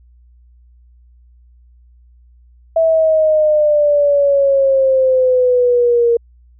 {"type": "exponential sweep", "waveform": "sine", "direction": "down", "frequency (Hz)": [656, 466.2], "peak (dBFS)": -9, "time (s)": [2.76, 6.17], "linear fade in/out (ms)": 5, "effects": ["added 60 Hz sine -44 dBFS peak until 6.59 s"]}